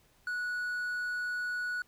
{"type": "tone", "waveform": "triangle", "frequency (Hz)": 1468, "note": "F#6", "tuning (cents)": -14, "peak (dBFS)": -30, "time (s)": [0.27, 1.82], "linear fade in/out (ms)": 2, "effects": ["pink hiss -66 dBFS RMS until 1.87 s"]}